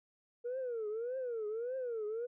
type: tone with vibrato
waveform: sine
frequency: 470 Hz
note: A#4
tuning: 14 cents sharp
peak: -34 dBFS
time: 0.44-2.27 s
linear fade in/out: 20 ms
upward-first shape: triangle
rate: 1.7 Hz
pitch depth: 220 cents each way
effects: tanh soft clip ceiling -33 dBFS